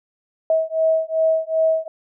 sine beating tone pair, 641 / 643.6 Hz, E5 / E5, -49 / -42 cents, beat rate 2.6 Hz, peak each -19 / -19 dBFS, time 0.5-1.88 s, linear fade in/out 2 ms, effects none

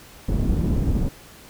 pink low-pass noise, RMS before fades -21 dBFS, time 0.28-1.09 s, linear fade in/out 5 ms, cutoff 250 Hz, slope 12 dB/octave, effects pink hiss -46 dBFS RMS until 1.49 s

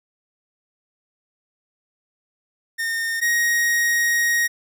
45% pulse tone pair in turn, 1828 / 1879.4 Hz, A#6 / A#6, -34 / +14 cents, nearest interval unison, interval 48 cents, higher second, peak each -22 / -17 dBFS, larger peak second, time 2.78-3.21 / 3.21-4.48 s, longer second, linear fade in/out 20 ms, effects none

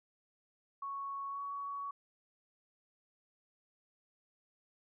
sine tone with pitch glide, 1108.7 to 1123.5 Hz, C#6 to C#6, 0 to +23 cents, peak -38 dBFS, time 0.82-1.91 s, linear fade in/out 5 ms, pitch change +23 cents, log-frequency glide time 1.29-1.41 s, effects none

